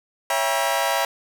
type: chord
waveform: sawtooth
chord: C# diminished seventh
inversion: none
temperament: just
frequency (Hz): 554.4 / 665.2 / 798.3 / 957.9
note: C#5 / E5 / G5 / Bb5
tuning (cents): 0 / +16 / +31 / +47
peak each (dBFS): -23 / -21 / -22 / -21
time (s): 0.3-1.05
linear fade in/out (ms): 2
effects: none